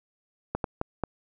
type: clicks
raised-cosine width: 1 ms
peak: -13 dBFS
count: 4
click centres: 0.55 / 0.642 / 0.814 / 1.037 s
effects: none